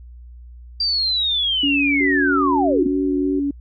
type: linear sweep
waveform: sine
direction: down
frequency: 4737 to 229.3 Hz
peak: -17 dBFS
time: 0.8-2.87 s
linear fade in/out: 5 ms
type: tone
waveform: sine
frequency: 283.3 Hz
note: C#4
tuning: 38 cents sharp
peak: -18 dBFS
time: 1.63-3.51 s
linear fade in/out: 5 ms
type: tone with vibrato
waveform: sine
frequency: 370 Hz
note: F#4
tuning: in tune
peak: -22 dBFS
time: 2-3.4 s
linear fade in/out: 10 ms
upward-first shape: sine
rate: 3.2 Hz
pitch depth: 29 cents each way
effects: added 60 Hz sine -37 dBFS peak until 3.6 s